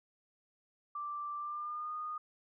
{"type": "tone with pitch glide", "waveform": "sine", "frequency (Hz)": [1175, 1229.1], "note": ["D6", "D#6"], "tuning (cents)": [1, -22], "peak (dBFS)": -37, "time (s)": [0.95, 2.18], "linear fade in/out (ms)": 5, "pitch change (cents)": 77, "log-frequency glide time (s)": [1.37, 1.93], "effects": []}